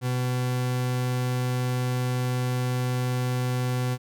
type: tone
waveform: 40% pulse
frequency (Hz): 125.5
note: B2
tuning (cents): +28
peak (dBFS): -23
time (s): 0.01-3.98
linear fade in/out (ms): 50
effects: none